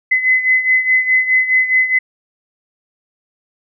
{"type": "beating tone pair", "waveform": "sine", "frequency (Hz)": [2029, 2033.8], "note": ["B6", "C7"], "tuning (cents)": [46, -50], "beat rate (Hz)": 4.8, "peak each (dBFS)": [-12, -17], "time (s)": [0.11, 1.99], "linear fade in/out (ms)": 10, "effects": []}